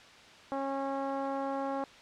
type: tone with low-pass filter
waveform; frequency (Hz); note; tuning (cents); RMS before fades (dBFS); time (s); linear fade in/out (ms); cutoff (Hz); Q
10% pulse; 273.3; C#4; -24; -34; 0.52-1.84; 0; 860; 1.2
effects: white hiss -53 dBFS RMS until 2.01 s + low-pass 4000 Hz 12 dB/octave